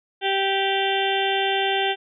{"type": "harmonic tone with a mistuned harmonic", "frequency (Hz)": 390, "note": "G4", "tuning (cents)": -9, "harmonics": [1, 2, 4, 5, 6, 7, 8, 9], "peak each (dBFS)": [-25, -24, -29, -32, -34, -30, -28, -31], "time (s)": [0.21, 1.96], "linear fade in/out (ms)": 50, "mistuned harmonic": 7, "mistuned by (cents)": 17, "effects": []}